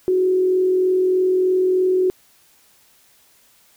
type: tone with frequency modulation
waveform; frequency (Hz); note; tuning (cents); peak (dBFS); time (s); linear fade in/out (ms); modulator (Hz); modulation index
sine; 370; F#4; 0; -14; 0.08-2.1; 0; 43.2; 0.26
effects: white hiss -55 dBFS RMS until 3.76 s